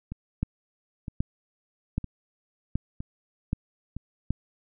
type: two click trains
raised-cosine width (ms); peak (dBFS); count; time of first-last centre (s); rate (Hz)
5; -13 / -22; 6 / 5; 0.43-4.306 / 0.12-3.966; 1.29 / 1.04
effects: none